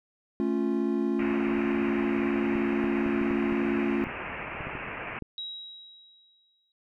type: chord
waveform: triangle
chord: A augmented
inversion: none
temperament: equal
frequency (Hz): 220 / 277.2 / 349.2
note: A3 / C#4 / E#4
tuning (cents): 0 / 0 / 0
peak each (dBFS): -27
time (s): 0.4-4.04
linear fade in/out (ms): 0
type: low-pass noise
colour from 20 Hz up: white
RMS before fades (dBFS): -37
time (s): 1.19-5.19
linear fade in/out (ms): 2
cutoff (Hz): 2700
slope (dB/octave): 96
type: clicks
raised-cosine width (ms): 3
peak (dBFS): -25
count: 11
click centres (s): 2.556 / 2.841 / 3.063 / 3.214 / 3.308 / 3.523 / 4.07 / 4.607 / 4.67 / 4.753 / 5.223
type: tone with exponential decay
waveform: sine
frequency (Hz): 3842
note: B7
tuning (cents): -48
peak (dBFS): -32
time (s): 5.38-6.72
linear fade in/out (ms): 1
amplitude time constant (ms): 290
effects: none